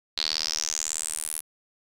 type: tone with band-pass filter sweep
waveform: sawtooth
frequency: 78.2 Hz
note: D#2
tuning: 9 cents sharp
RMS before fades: -30 dBFS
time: 0.17-1.41 s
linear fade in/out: 10 ms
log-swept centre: 4100 to 11000 Hz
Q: 6.5
effects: none

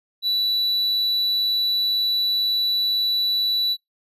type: tone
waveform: triangle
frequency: 3951 Hz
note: B7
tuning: in tune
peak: -17 dBFS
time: 0.22-3.77 s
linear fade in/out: 50 ms
effects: noise-tail reverb RT60 0.2 s tail -26 dB re dry + resampled to 32000 Hz

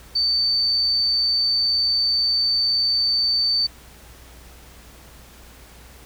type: tone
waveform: sine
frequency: 4559 Hz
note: C#8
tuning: 48 cents sharp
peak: -17 dBFS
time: 0.15-3.67 s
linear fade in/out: 10 ms
effects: added 60 Hz sine -46 dBFS peak until 6.05 s + pink hiss -47 dBFS RMS until 6.05 s

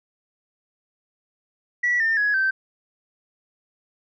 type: tone with pitch steps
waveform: sine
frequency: 1945 / 1804.3 / 1673.8 / 1552.7 Hz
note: B6 / A6 / G#6 / G6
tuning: -27 / +43 / +13 / -17 cents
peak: -17 dBFS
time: 1.83-2.51 s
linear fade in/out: 10 ms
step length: 170 ms
effects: tanh soft clip ceiling -14 dBFS

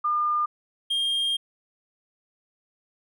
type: tone pair in turn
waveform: sine / triangle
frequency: 1207 / 3216 Hz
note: D6 / G7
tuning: +47 / +44 cents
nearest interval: octave + perfect fourth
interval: 1697 cents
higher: second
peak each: -21 dBFS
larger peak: neither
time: 0.04-0.46 / 0.9-1.37 s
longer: second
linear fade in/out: 10 ms
effects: none

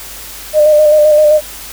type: tone with vibrato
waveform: sine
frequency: 605 Hz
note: D#5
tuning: 49 cents flat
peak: -4 dBFS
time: 0.53-1.41 s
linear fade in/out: 50 ms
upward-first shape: square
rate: 7.7 Hz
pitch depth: 23 cents each way
effects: added 50 Hz sine -38 dBFS peak until 1.72 s + white hiss -29 dBFS RMS until 1.72 s

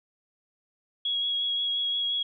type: tone with vibrato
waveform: sine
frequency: 3322 Hz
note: G#7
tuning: in tune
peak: -25 dBFS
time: 1.05-2.23 s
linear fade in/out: 5 ms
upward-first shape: triangle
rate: 5.7 Hz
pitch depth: 17 cents each way
effects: none

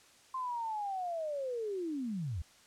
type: linear sweep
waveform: sine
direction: down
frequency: 1052 to 68.4 Hz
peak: -34 dBFS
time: 0.34-2.42 s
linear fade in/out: 5 ms
effects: white hiss -61 dBFS RMS until 2.66 s + low-pass 8000 Hz 12 dB/octave

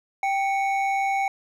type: tone pair together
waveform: triangle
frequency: 784.7 / 2217 Hz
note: G5 / C#7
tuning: +2 / 0 cents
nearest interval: octave + tritone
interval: 1798 cents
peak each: -20 / -27 dBFS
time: 0.23-1.28 s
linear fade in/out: 2 ms
effects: none

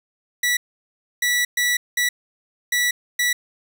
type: tone bursts at uneven times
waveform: sawtooth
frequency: 1950 Hz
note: B6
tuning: 23 cents flat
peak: -14 dBFS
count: 6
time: 0.43-0.57 / 1.22-1.45 / 1.57-1.77 / 1.97-2.09 / 2.72-2.91 / 3.19-3.33 s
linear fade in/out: 5 ms
effects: none

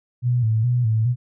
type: tone with vibrato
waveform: sine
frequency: 116.54 Hz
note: A#2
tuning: in tune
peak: -16 dBFS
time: 0.22-1.16 s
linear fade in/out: 50 ms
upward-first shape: square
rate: 2.4 Hz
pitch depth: 91 cents each way
effects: none

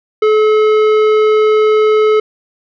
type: tone with tanh clipping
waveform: sine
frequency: 430 Hz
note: A4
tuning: 40 cents flat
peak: -9 dBFS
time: 0.22-2.2 s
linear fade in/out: 5 ms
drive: 13 dB
effects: none

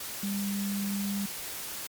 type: tone in noise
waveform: sine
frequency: 200 Hz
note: G3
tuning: 35 cents sharp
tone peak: -29 dBFS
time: 0.23-1.26 s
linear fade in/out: 5 ms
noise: white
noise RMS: -38 dBFS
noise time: 0-1.87 s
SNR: +6 dB
effects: MP3 96 kbps

